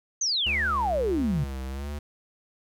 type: exponential sweep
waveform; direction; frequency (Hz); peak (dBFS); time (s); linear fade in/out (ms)
sine; down; 6480 to 130; -23; 0.21-1.44; 5
type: tone with vibrato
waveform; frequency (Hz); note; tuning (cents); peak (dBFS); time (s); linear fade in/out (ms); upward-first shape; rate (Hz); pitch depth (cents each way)
square; 69.3; C#2; 0; -32; 0.46-1.99; 5; sine; 1.5; 100
effects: none